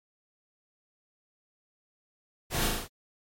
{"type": "noise with echo", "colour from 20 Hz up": "pink", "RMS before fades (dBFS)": -30, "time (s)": [2.5, 2.7], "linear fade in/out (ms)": 50, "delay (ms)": 37, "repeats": 5, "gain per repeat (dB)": -2, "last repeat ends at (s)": 2.885, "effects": ["MP3 64 kbps"]}